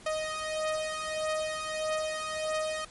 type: beating tone pair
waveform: sawtooth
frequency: 622.3 / 623.9 Hz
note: D#5 / D#5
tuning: 0 / +5 cents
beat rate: 1.6 Hz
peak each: -31 / -28 dBFS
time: 0.06-2.85 s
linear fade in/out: 5 ms
effects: pink hiss -52 dBFS RMS until 2.9 s + MP3 48 kbps